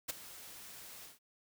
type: noise with ADSR envelope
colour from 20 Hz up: white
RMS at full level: -35 dBFS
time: 0.08-1.19 s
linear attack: 18 ms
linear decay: 15 ms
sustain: -16 dB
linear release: 150 ms
effects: none